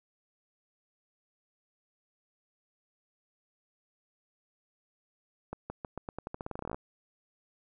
accelerating click train, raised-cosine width 1 ms, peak -23 dBFS, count 20, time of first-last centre 5.53-6.745 s, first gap 170 ms, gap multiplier 0.87, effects none

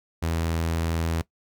sawtooth tone, 82.41 Hz, E2, in tune, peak -20 dBFS, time 0.22-1.22 s, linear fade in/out 10 ms, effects noise-tail reverb RT60 0.1 s tail -19 dB re dry

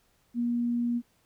sine tone, 238.6 Hz, A#3, 41 cents sharp, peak -25 dBFS, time 0.34-1.02 s, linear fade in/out 50 ms, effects pink hiss -68 dBFS RMS until 1.25 s

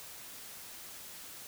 silence, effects white hiss -48 dBFS RMS until 1.47 s

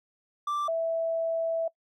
triangle / sine tone pair in turn, 1174.7 / 657.9 Hz, D6 / E5, 0 / -4 cents, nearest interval minor seventh, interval 1004 cents, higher first, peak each -25 dBFS, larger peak neither, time 0.47-0.68 / 0.68-1.68 s, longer second, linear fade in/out 5 ms, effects noise-tail reverb RT60 0.1 s tail -23 dB re dry

